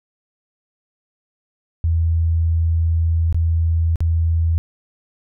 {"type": "tone with dropouts", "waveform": "sine", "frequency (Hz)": 82.41, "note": "E2", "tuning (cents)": 0, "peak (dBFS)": -14, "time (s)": [1.84, 4.58], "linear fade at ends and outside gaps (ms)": 0, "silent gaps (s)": [[3.326, 3.345], [3.958, 4.005]], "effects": []}